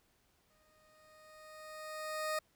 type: tone with exponential growth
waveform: 20% pulse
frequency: 620 Hz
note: D#5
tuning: 6 cents flat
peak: -28 dBFS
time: 0.5-2.39 s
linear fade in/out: 5 ms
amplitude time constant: 410 ms
effects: pink hiss -73 dBFS RMS until 2.55 s